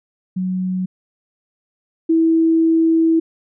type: tone pair in turn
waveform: sine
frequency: 185 / 326.1 Hz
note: F#3 / E4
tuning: 0 / -19 cents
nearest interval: minor seventh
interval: 981 cents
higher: second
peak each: -18 / -11 dBFS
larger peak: second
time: 0.36-0.86 / 2.09-3.2 s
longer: second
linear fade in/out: 10 ms
effects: none

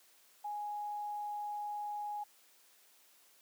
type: tone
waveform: sine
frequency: 830.6 Hz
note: G#5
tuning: in tune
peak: -37 dBFS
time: 0.44-2.24 s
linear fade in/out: 10 ms
effects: white hiss -65 dBFS RMS until 3.41 s + high-pass 300 Hz 12 dB/octave

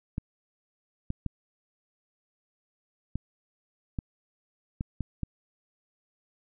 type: clicks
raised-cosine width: 5 ms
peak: -18 dBFS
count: 8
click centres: 0.181 / 1.104 / 1.263 / 3.156 / 3.988 / 4.809 / 5.007 / 5.233 s
effects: none

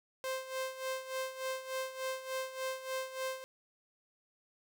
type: tone with tremolo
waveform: sawtooth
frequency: 523.3 Hz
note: C5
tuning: in tune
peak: -30 dBFS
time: 0.24-3.44 s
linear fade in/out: 0 ms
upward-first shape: sine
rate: 3.4 Hz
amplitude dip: 75%
effects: none

